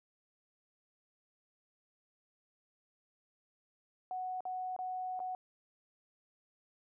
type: tone with dropouts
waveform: sine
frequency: 740 Hz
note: F#5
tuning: in tune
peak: -36 dBFS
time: 4.11-5.35 s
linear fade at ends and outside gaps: 1 ms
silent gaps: 4.406-4.453 / 4.764-4.789 / 5.193-5.201 s
effects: none